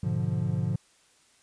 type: chord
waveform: triangle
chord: G# diminished seventh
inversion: none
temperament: equal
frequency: 103.83 / 123.47 / 146.83 / 174.61 Hz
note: G#2 / B2 / D3 / F3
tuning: 0 / 0 / 0 / 0 cents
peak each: -29 dBFS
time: 0.03-0.76 s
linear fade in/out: 5 ms
effects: white hiss -62 dBFS RMS until 1.42 s + resampled to 22050 Hz